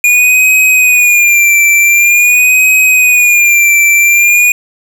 square tone with vibrato, 2433 Hz, D#7, 39 cents flat, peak -5 dBFS, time 0.04-4.52 s, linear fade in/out 2 ms, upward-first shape sine, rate 0.46 Hz, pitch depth 66 cents each way, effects none

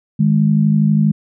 sine tone pair together, 155.56 / 207.9 Hz, D#3 / G#3, 0 / +2 cents, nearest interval perfect fourth, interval 502 cents, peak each -13 dBFS, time 0.19-1.12 s, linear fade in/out 10 ms, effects none

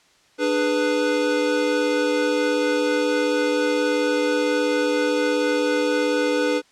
square chord, G# diminished, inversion second, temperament equal with one note detuned, 297.2 / 415.3 / 493.9 Hz, D4 / G#4 / B4, +21 / 0 / 0 cents, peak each -24 / -27 / -22 dBFS, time 0.38-6.62 s, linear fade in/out 50 ms, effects white hiss -57 dBFS RMS until 6.71 s + low-pass 6000 Hz 12 dB/octave

